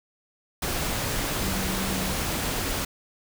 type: tone in noise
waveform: sine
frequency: 190 Hz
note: F#3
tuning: 46 cents sharp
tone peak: -30 dBFS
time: 1.41-2.13 s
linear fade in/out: 5 ms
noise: pink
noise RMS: -28 dBFS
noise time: 0.62-2.85 s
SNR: -5 dB
effects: none